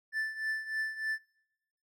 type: tone with tremolo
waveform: triangle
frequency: 1760 Hz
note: A6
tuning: in tune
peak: -27 dBFS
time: 0.12-1.19 s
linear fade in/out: 50 ms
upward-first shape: triangle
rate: 3.3 Hz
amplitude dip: 80%
effects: noise-tail reverb RT60 0.9 s tail -26 dB re dry